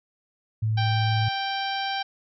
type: tone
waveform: sine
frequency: 109.6 Hz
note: A2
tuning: 6 cents flat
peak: -21 dBFS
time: 0.62-1.29 s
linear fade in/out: 10 ms
type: harmonic tone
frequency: 784 Hz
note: G5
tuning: in tune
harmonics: 1 / 2 / 3 / 4 / 5 / 6 / 7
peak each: -28 / -33 / -37 / -34 / -37 / -39 / -40 dBFS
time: 0.77-2.03 s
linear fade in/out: 10 ms
effects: none